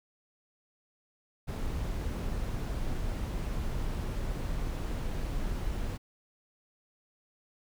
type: noise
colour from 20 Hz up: brown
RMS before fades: -33 dBFS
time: 1.47-5.98 s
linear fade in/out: 20 ms
effects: none